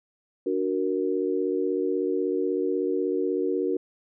sine chord, D augmented, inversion none, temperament equal, 293.7 / 370 / 466.2 Hz, D4 / F#4 / A#4, 0 / 0 / 0 cents, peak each -29 / -26 / -28 dBFS, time 0.46-3.77 s, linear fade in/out 5 ms, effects none

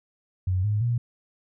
sine tone with pitch steps, 92.5 / 105.03 / 119.27 Hz, F#2 / G#2 / A#2, 0 / +20 / +40 cents, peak -21 dBFS, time 0.47-0.98 s, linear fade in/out 5 ms, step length 170 ms, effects none

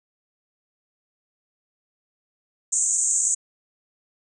pink band-pass noise, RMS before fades -22 dBFS, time 2.72-3.35 s, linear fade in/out 10 ms, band 6500 to 8400 Hz, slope 96 dB/octave, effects none

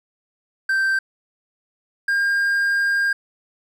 triangle tone pair in turn, 1564 / 1608 Hz, G6 / G6, -4 / +44 cents, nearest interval unison, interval 48 cents, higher second, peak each -15 dBFS, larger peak neither, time 0.69-0.99 / 2.08-3.13 s, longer second, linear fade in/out 5 ms, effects none

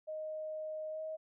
sine tone with pitch glide, 622.3 to 630.6 Hz, D#5 to D#5, 0 to +23 cents, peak -38 dBFS, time 0.07-1.17 s, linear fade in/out 20 ms, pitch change +23 cents, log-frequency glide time 0.9-1.01 s, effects none

